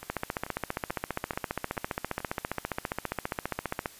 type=two click trains; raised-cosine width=0.5 ms; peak=-24 / -14 dBFS; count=6 / 57; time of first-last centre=0.03-2.204 / 0.1-3.858 s; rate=2.3 / 14.9 Hz; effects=white hiss -51 dBFS RMS until 3.99 s + resampled to 32000 Hz